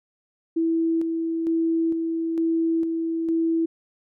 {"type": "tone with tremolo", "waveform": "sine", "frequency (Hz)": 328.5, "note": "E4", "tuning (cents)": -6, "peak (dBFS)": -19, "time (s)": [0.56, 3.66], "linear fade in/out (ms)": 10, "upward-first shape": "square", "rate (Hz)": 1.1, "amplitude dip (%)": 35, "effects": []}